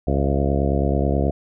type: harmonic tone with a mistuned harmonic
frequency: 69.3 Hz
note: C#2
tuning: in tune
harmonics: 1 / 2 / 3 / 4 / 5 / 6 / 7 / 8 / 9 / 10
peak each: -21 / -24 / -26 / -27 / -28 / -29 / -29 / -30 / -31 / -31 dBFS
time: 0.07-1.31 s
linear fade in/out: 5 ms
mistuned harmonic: 9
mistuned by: +50 cents
effects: none